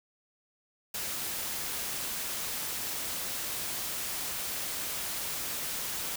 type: noise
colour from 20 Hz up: white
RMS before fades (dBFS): -35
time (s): 0.94-6.16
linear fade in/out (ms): 5
effects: none